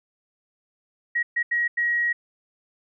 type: tone bursts at uneven times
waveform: sine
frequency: 1900 Hz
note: A#6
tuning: 33 cents sharp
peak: -20 dBFS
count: 4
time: 1.15-1.23 / 1.36-1.43 / 1.51-1.68 / 1.77-2.13 s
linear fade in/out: 10 ms
effects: none